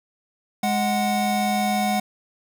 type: tone pair together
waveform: square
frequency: 207.8 / 740 Hz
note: G#3 / F#5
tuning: +1 / 0 cents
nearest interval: octave + minor seventh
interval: 2199 cents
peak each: -24 / -23 dBFS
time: 0.63-2 s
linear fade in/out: 5 ms
effects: none